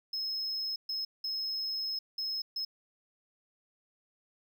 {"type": "tone bursts at uneven times", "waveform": "triangle", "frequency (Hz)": 5170, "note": "E8", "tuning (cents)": -34, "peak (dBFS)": -31, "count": 5, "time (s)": [[0.13, 0.76], [0.89, 1.05], [1.24, 1.99], [2.18, 2.42], [2.56, 2.65]], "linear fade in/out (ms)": 5, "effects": []}